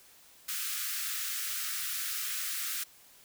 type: high-pass noise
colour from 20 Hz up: white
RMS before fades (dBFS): -35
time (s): 0.48-2.84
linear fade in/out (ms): 10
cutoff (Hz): 1200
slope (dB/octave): 96
effects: white hiss -58 dBFS RMS until 3.24 s